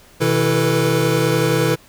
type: tone cluster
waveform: square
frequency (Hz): 126.8 / 160.4 / 329.8 / 440.2 / 491.7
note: B2 / E3 / E4 / A4 / B4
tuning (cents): +46 / -47 / +1 / +1 / -8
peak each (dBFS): -22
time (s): 0.2-1.76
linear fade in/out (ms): 20
effects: pink hiss -48 dBFS RMS until 1.88 s